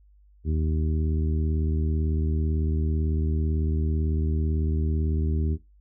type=harmonic tone; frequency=78 Hz; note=D#2; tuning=5 cents sharp; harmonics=1 / 2 / 3 / 4 / 5; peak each=-23 / -31 / -33 / -37 / -38 dBFS; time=0.44-5.58 s; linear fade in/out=50 ms; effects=noise-tail reverb RT60 0.2 s tail -17 dB re dry + added 50 Hz sine -53 dBFS peak until 5.8 s